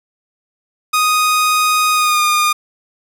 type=tone with pitch glide; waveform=sawtooth; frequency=1244.5 to 1216.8 Hz; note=D#6 to D#6; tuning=0 to -39 cents; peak=-8 dBFS; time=0.93-2.53 s; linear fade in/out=10 ms; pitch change=-39 cents; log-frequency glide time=1.93-2.22 s; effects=none